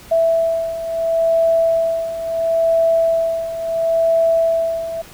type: beating tone pair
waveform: sine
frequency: 659.3 / 660.03 Hz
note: E5 / E5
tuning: 0 / +2 cents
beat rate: 0.73 Hz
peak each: -20 / -15 dBFS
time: 0.11-5.02 s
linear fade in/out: 10 ms
effects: pink hiss -41 dBFS RMS until 5.13 s